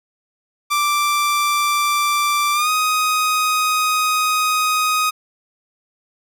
sawtooth tone with pitch glide, 1174.7 to 1251.8 Hz, D6 to D#6, 0 to +10 cents, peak -12 dBFS, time 0.7-5.11 s, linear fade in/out 20 ms, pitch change +110 cents, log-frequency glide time 2.53-2.7 s, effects none

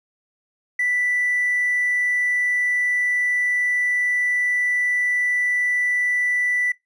triangle tone with hard clipping, 1975.5 Hz, B6, in tune, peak -19 dBFS, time 0.79-6.72 s, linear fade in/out 5 ms, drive 4 dB, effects noise-tail reverb RT60 0.2 s tail -23 dB re dry + resampled to 22050 Hz

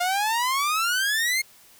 sawtooth exponential sweep, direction up, 698.5 to 2162 Hz, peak -18 dBFS, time 0-1.42 s, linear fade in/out 10 ms, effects white hiss -53 dBFS RMS until 1.79 s

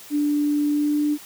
sine tone with pitch glide, 293.7 to 296.3 Hz, D4 to D4, 0 to +15 cents, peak -18 dBFS, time 0.1-1.18 s, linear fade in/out 50 ms, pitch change +15 cents, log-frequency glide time 0.69-0.97 s, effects white hiss -43 dBFS RMS until 1.25 s + high-pass 100 Hz 12 dB/octave

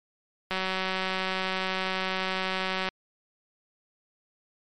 click train, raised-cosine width 0.3 ms, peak -13 dBFS, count 448, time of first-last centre 0.51-2.888 s, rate 188 Hz, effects MP3 64 kbps

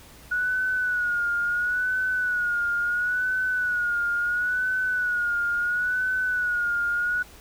sine tone with vibrato, 1461 Hz, F#6, 22 cents flat, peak -22 dBFS, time 0.31-7.23 s, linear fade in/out 10 ms, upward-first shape sine, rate 0.73 Hz, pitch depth 59 cents each way, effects added 60 Hz sine -52 dBFS peak until 7.4 s + pink hiss -49 dBFS RMS until 7.4 s

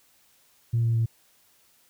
sine tone with pitch steps, 116.54 / 115.27 / 114.01 Hz, A#2 / A#2 / A#2, 0 / -19 / -38 cents, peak -19 dBFS, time 0.73-1.06 s, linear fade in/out 10 ms, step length 110 ms, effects tanh soft clip ceiling -17 dBFS + white hiss -62 dBFS RMS until 1.89 s

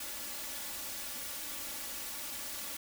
white noise with comb filter, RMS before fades -41 dBFS, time 0-2.77 s, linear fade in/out 5 ms, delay 3.5 ms, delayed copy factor +0.85, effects none

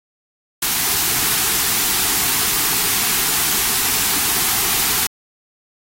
white band-stop noise, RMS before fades -18 dBFS, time 0.62-5.07 s, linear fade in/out 5 ms, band 460 to 690 Hz, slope 96 dB/octave, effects AAC 48 kbps

